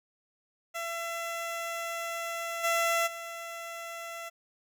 15% pulse tone with level steps, 673 Hz, E5, 36 cents sharp, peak -27 / -19 / -32 dBFS, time 0.74-4.3 s, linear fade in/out 20 ms, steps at 2.63 / 3.06 s, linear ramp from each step 20 ms, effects none

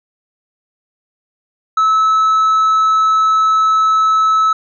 sine tone with hard clipping, 1300 Hz, E6, 24 cents flat, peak -10 dBFS, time 1.77-4.53 s, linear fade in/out 5 ms, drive 2 dB, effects resampled to 22050 Hz

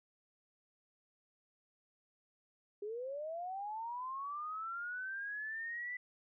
sine linear sweep, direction up, 400 to 1995 Hz, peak -39 dBFS, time 2.82-5.97 s, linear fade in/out 5 ms, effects none

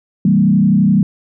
sine tone with frequency modulation, 196 Hz, G3, in tune, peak -8 dBFS, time 0.25-1.03 s, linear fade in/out 2 ms, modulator 31.8 Hz, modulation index 1.2, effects none

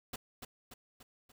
pink noise with echo, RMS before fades -41 dBFS, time 0.13-0.16 s, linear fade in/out 5 ms, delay 290 ms, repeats 4, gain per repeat -5 dB, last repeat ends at 1.32 s, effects none

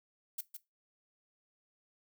violet noise with echo, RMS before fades -38 dBFS, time 0.38-0.41 s, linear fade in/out 5 ms, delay 160 ms, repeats 1, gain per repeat -7 dB, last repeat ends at 0.57 s, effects noise-tail reverb RT60 0.2 s tail -18 dB re dry

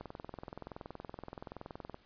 click train, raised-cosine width 1 ms, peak -29 dBFS, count 42, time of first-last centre 0.01-1.944 s, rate 21.2 Hz, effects pink hiss -66 dBFS RMS until 2.05 s + resampled to 11025 Hz

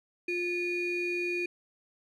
triangle ring-modulated tone, 1048 Hz, C6, 2 cents sharp, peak -24 dBFS, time 0.28-1.46 s, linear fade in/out 5 ms, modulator 1400 Hz, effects none

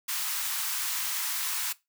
white high-pass noise, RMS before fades -31 dBFS, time 0.08-1.73 s, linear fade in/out 10 ms, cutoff 860 Hz, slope 48 dB/octave, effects noise-tail reverb RT60 0.2 s tail -19 dB re dry

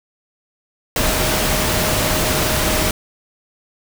sine tone in noise, 622.3 Hz, D#5, in tune, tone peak -26 dBFS, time 0.96-2.91 s, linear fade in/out 2 ms, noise pink, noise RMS -18 dBFS, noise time 0.96-2.91 s, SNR -11 dB, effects none

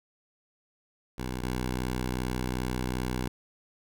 10% pulse tone pair in turn, 62.9 / 62.62 Hz, B1 / B1, +32 / +25 cents, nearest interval unison, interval 7 cents, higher first, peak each -24 / -21 dBFS, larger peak second, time 1.18-1.42 / 1.42-3.28 s, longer second, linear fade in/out 5 ms, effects none

